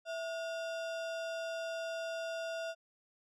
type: tone with sample-and-hold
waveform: sine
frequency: 659.3 Hz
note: E5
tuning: in tune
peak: -36 dBFS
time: 0.05-2.75 s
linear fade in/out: 50 ms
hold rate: 2100 Hz
effects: low-pass 6000 Hz 12 dB/octave